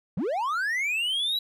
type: linear sweep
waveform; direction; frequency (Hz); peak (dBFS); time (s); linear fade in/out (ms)
triangle; up; 138.59 to 3951; -23; 0.17-1.39; 5
effects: none